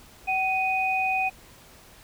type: tone pair together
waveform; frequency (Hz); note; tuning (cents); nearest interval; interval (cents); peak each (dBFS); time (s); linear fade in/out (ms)
sine; 757.3 / 2489; F#5 / D#7; +40 / 0; octave + major sixth; 2060; -25; 0.27-1.3; 20
effects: pink hiss -51 dBFS RMS until 2.03 s